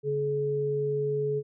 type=tone pair together; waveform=sine; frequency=141.9 / 425.2 Hz; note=C#3 / G#4; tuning=+41 / +41 cents; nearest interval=octave + perfect fifth; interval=1900 cents; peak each=-32 / -26 dBFS; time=0.03-1.43 s; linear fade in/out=50 ms; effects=none

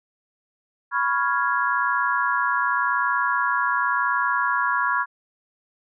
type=chord; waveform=sine; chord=C# dominant seventh; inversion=third; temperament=equal; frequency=987.8 / 1108.7 / 1396.9 / 1661.2 Hz; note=B5 / C#6 / E#6 / G#6; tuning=0 / 0 / 0 / 0 cents; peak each=-25 dBFS; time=0.91-5.06 s; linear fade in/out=50 ms; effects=none

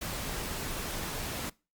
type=noise; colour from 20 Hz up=pink; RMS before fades=-36 dBFS; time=0.01-1.5 s; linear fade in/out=10 ms; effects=noise-tail reverb RT60 0.3 s tail -23 dB re dry + Opus 48 kbps

